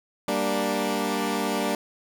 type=chord; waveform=15% pulse; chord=G minor; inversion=none; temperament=equal; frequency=196 / 233.1 / 293.7 Hz; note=G3 / Bb3 / D4; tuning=0 / 0 / 0 cents; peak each=-22 dBFS; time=0.28-1.75 s; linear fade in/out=2 ms; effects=none